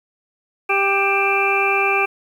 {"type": "harmonic tone with a mistuned harmonic", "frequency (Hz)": 394.3, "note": "G4", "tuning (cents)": 10, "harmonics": [1, 2, 3, 4, 6, 7], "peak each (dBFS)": [-22, -22, -23, -28, -19, -24], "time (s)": [0.69, 2.06], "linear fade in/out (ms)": 10, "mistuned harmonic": 7, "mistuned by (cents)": -65, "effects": ["8-bit"]}